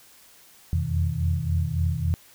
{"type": "tone cluster", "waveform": "sine", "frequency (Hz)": [83.5, 87.1, 124.9, 157.4], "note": ["E2", "F2", "B2", "D#3"], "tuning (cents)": [23, -4, 20, 20], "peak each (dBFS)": [-26, -26, -30, -29], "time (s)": [0.73, 2.14], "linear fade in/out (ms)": 0, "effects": ["white hiss -53 dBFS RMS until 2.34 s"]}